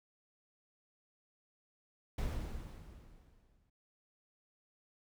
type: noise with exponential decay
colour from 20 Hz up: brown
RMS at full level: -34 dBFS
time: 2.18-3.7 s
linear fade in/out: 5 ms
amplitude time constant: 330 ms
effects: none